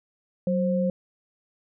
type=tone pair together; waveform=sine; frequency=186.9 / 529 Hz; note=F#3 / C5; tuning=+18 / +19 cents; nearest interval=octave + tritone; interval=1801 cents; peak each=-23 / -25 dBFS; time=0.47-0.9 s; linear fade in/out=2 ms; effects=none